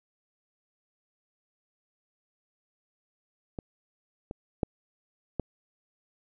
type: clicks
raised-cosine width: 2 ms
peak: -22 / -23 / -12 / -15 dBFS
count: 4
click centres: 3.588 / 4.311 / 4.632 / 5.397 s
effects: none